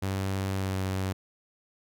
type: tone with pitch glide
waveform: sawtooth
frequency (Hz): 96.5 to 94.9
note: G2 to F#2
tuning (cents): -27 to +44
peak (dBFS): -24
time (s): 0.02-1.13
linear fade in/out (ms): 10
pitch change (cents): -29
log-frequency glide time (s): 0.52-0.77
effects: none